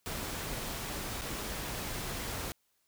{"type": "noise with dropouts", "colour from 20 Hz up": "pink", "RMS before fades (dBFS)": -38, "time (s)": [0.06, 2.52], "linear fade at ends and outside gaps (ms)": 0, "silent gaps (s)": [1.212, 1.218], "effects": ["white hiss -75 dBFS RMS until 2.87 s"]}